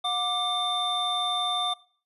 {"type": "tone cluster", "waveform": "triangle", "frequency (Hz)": [725, 1176, 3580], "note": ["F#5", "D6", "A7"], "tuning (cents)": [-35, 2, 29], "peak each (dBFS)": [-28, -30, -26], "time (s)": [0.04, 1.74], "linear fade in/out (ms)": 10, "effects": ["noise-tail reverb RT60 0.5 s tail -21 dB re dry", "resampled to 32000 Hz"]}